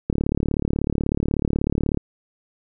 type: click train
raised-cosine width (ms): 3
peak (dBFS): -8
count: 69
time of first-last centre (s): 0.1-1.973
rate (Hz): 36.3
effects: none